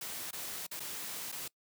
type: noise with dropouts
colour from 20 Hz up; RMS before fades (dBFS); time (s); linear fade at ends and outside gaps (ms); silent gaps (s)
white; -41; 0.01-1.48; 5; 0.31-0.329 / 0.667-0.712 / 0.796-0.802 / 1.318-1.323
effects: noise-tail reverb RT60 0.1 s tail -23 dB re dry + high-pass 100 Hz 12 dB/octave